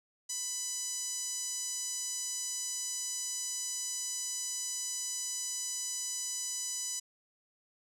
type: tone with band-pass filter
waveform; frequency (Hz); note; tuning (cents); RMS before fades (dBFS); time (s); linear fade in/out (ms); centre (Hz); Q
5% pulse; 996; B5; +14; -37; 0.29-7; 10; 6700; 2.6
effects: none